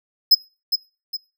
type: tone with echo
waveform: square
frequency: 5100 Hz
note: D#8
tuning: 42 cents sharp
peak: -8 dBFS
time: 0.31-0.35 s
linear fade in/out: 10 ms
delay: 410 ms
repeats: 2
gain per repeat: -8 dB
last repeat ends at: 1.17 s
effects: noise-tail reverb RT60 0.3 s tail -21 dB re dry